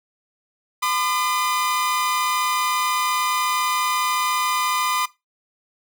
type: tone pair together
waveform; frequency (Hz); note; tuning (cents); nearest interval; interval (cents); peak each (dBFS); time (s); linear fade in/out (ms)
sawtooth; 1013.2 / 1209; B5 / D6; +44 / +50; minor third; 306; -19; 0.82-5.06; 10
effects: noise-tail reverb RT60 0.2 s tail -17 dB re dry